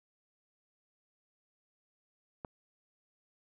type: click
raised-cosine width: 1 ms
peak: -26 dBFS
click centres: 2.448 s
effects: none